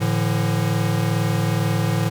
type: chord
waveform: square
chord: A suspended fourth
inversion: none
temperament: equal with one note detuned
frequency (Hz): 110 / 146.83 / 169.06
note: A2 / D3 / E3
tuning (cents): 0 / 0 / +44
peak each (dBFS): -22 / -25 / -24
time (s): 0-2.1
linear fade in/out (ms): 20
effects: none